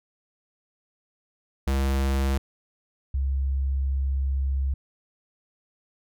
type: tone pair in turn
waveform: square / sine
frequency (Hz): 67.6 / 67.6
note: C#2 / C#2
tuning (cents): -43 / -43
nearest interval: unison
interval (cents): 0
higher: neither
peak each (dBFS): -22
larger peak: neither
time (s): 1.67-2.38 / 3.14-4.74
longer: second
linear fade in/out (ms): 5
effects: none